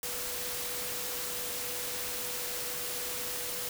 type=tone in noise; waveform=sine; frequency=491 Hz; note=B4; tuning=10 cents flat; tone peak=-45 dBFS; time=0.03-3.69 s; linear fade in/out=2 ms; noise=white; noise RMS=-36 dBFS; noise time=0.03-3.69 s; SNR=-12 dB; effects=none